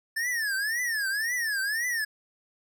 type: tone with vibrato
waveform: square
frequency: 1756 Hz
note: A6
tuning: 4 cents flat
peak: -27 dBFS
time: 0.16-2.05 s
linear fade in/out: 10 ms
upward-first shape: triangle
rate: 1.9 Hz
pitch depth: 240 cents each way
effects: none